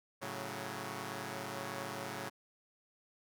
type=chord; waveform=5% pulse; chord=F# minor; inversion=first; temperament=equal; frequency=110 / 138.59 / 185 Hz; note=A2 / C#3 / F#3; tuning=0 / 0 / 0 cents; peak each=-33 dBFS; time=0.21-2.3 s; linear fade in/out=20 ms; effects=none